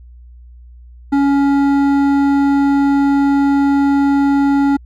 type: tone with hard clipping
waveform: triangle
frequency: 279.8 Hz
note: C#4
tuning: 16 cents sharp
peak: -12 dBFS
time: 1.12-4.77 s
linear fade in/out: 10 ms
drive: 14 dB
effects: added 60 Hz sine -36 dBFS peak until 4.85 s